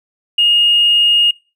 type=tone with tanh clipping; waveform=triangle; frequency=2853 Hz; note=F7; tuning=36 cents sharp; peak=-8 dBFS; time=0.38-1.31 s; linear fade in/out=5 ms; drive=1 dB; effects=noise-tail reverb RT60 0.3 s tail -21 dB re dry + resampled to 32000 Hz